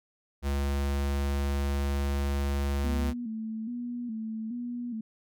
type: tone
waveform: square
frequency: 70.1 Hz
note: C#2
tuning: 20 cents sharp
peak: -27 dBFS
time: 0.42-3.14 s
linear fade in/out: 50 ms
type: tone with vibrato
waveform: sine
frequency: 231.1 Hz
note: A#3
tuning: 15 cents flat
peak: -32 dBFS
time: 2.84-5.01 s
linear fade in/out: 5 ms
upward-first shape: square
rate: 1.2 Hz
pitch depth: 79 cents each way
effects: none